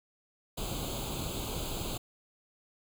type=noise with comb filter; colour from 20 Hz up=pink; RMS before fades=-36 dBFS; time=0.57-1.98 s; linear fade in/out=10 ms; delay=0.27 ms; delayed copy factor=+0.9; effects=none